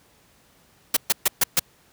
white noise bursts, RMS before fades -18 dBFS, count 5, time 0.94-1.595 s, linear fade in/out 5 ms, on 27 ms, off 130 ms, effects pink hiss -58 dBFS RMS until 1.92 s + high-pass 60 Hz 12 dB/octave

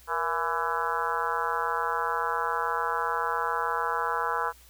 harmonic tone with a mistuned harmonic, 167 Hz, E3, 23 cents sharp, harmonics 3 / 4 / 5 / 6 / 7 / 8 / 9 / 10, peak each -35 / -40 / -34 / -30 / -35 / -32 / -35 / -40 dBFS, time 0.07-4.53 s, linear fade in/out 50 ms, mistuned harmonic 3, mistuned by -85 cents, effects added 60 Hz sine -55 dBFS peak until 4.69 s + white hiss -56 dBFS RMS until 4.69 s

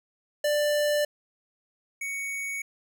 square tone pair in turn, 591 / 2231 Hz, D5 / C#7, +11 / +11 cents, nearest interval octave + major seventh, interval 2300 cents, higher second, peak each -23 / -31 dBFS, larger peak first, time 0.44-1.05 / 2.01-2.62 s, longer neither, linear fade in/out 5 ms, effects none

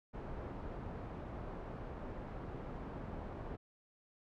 pink low-pass noise, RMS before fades -45 dBFS, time 0.13-3.57 s, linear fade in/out 20 ms, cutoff 980 Hz, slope 12 dB/octave, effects none

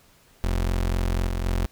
30% pulse tone with level steps, 43.99 Hz, F1, 13 cents sharp, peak -19 / -22 / -19 dBFS, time 0.44-1.66 s, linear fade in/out 0 ms, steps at 1.27 / 1.45 s, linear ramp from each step 10 ms, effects pink hiss -57 dBFS RMS until 1.71 s

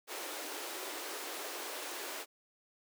pink high-pass noise, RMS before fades -42 dBFS, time 0.07-2.26 s, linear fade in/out 50 ms, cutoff 310 Hz, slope 48 dB/octave, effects none

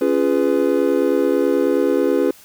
triangle chord, C# dominant seventh, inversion none, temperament just, 277.2 / 346.5 / 415.8 / 498.9 Hz, C#4 / E#4 / G#4 / B4, 0 / -14 / +2 / +17 cents, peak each -18 dBFS, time 0.01-2.31 s, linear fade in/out 5 ms, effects white hiss -46 dBFS RMS until 2.44 s

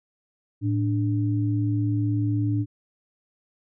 sine tone pair together, 110.01 / 293.7 Hz, A2 / D4, 0 / 0 cents, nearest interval octave + perfect fourth, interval 1700 cents, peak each -22 / -26 dBFS, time 0.61-2.66 s, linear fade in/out 50 ms, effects none

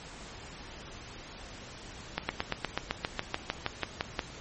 slowing click train, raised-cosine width 0.3 ms, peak -12 dBFS, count 15, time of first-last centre 2.18-4.192 s, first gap 110 ms, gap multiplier 1.04, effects pink hiss -46 dBFS RMS until 4.4 s + MP3 32 kbps

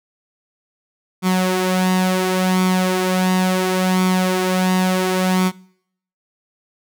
sawtooth tone with flanger, 185 Hz, F#3, in tune, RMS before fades -17 dBFS, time 1.22-5.52 s, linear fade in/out 50 ms, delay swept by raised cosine 0.87 to 4.37 ms, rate 0.71 Hz, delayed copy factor +0.55, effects noise-tail reverb RT60 0.7 s tail -24 dB re dry

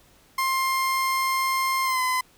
30% pulse tone with pitch glide, 1057 to 1018.6 Hz, C6 to C6, +17 to -47 cents, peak -19 dBFS, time 0.38-2.21 s, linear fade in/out 5 ms, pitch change -64 cents, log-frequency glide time 1.84-2.01 s, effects pink hiss -57 dBFS RMS until 2.37 s

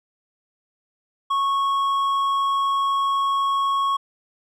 sine tone with hard clipping, 1102 Hz, C#6, 11 cents flat, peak -20 dBFS, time 1.3-3.97 s, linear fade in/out 10 ms, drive 5 dB, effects none

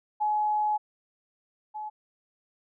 sine tone pair in turn, 846 / 852.4 Hz, G#5 / G#5, +32 / +45 cents, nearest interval unison, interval 13 cents, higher second, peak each -23 / -33 dBFS, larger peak first, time 0.2-0.78 / 1.74-1.9 s, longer first, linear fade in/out 20 ms, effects none

